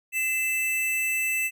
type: tone pair together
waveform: square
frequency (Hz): 2039 / 2645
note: C7 / E7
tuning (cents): -45 / +5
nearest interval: perfect fourth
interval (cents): 450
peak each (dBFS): -33 / -25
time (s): 0.12-1.51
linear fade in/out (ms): 50
effects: none